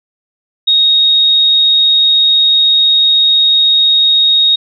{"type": "tone", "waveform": "sine", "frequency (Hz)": 3746, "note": "A#7", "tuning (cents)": 8, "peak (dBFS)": -6, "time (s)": [0.67, 4.56], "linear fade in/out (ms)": 10, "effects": []}